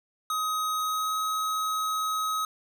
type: tone with pitch glide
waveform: square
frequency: 1260 to 1270.2 Hz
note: D#6 to D#6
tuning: +21 to +35 cents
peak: -27 dBFS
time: 0.3-2.45 s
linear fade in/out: 2 ms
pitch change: +14 cents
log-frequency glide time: 0.75-1.16 s
effects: none